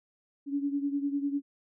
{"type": "beating tone pair", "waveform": "sine", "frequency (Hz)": [280.9, 290.9], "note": ["C#4", "D4"], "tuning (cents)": [23, -16], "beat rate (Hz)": 10, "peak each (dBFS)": [-29, -34], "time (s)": [0.46, 1.42], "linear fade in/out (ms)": 50, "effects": []}